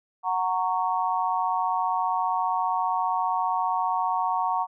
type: chord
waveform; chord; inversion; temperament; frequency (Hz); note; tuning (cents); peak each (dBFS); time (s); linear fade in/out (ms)
sine; F# major; none; just; 740 / 925 / 1110; F#5 / A#5 / C#6; 0 / -14 / +2; -27 / -26 / -28; 0.23-4.67; 50
effects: none